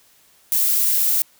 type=noise; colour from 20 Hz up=violet; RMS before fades=-18 dBFS; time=0.52-1.22 s; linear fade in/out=0 ms; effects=white hiss -55 dBFS RMS until 1.39 s